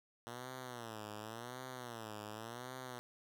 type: tone with vibrato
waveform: 5% pulse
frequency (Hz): 116.54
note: A#2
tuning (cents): 0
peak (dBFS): -34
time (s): 0.27-2.99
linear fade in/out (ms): 0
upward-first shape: sine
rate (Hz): 0.9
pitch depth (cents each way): 180
effects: none